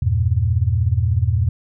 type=chord; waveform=sine; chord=E diminished; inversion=none; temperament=just; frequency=82.41 / 98.89 / 118.67 Hz; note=E2 / G2 / Bb2; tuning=0 / +16 / +31 cents; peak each=-19 dBFS; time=0.02-1.49 s; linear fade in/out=5 ms; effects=none